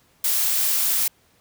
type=noise; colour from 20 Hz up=blue; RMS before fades=-21 dBFS; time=0.24-1.08 s; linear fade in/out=5 ms; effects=pink hiss -60 dBFS RMS until 1.4 s + high-pass 60 Hz 12 dB/octave